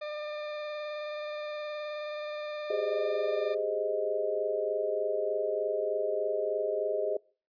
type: tone with vibrato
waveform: 40% pulse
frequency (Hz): 600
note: D5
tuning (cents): +37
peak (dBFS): -34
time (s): 0.01-3.55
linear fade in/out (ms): 10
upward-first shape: square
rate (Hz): 19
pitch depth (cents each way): 10
type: chord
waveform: sine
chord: Ab major seventh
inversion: third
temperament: equal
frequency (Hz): 392 / 415.3 / 523.3 / 622.3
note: G4 / Ab4 / C5 / Eb5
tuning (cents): 0 / 0 / 0 / 0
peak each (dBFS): -37 / -32 / -36 / -31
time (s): 2.7-7.17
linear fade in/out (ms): 5
effects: noise-tail reverb RT60 0.4 s tail -24 dB re dry + resampled to 11025 Hz